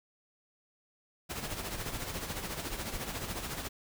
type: noise with tremolo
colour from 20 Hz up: pink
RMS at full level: -36 dBFS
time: 1.29-3.69 s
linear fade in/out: 20 ms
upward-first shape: sine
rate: 14 Hz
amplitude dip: 55%
effects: none